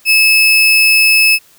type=tone; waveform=35% pulse; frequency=2600 Hz; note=E7; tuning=24 cents flat; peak=-5 dBFS; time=0.05-1.39 s; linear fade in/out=50 ms; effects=white hiss -47 dBFS RMS until 1.58 s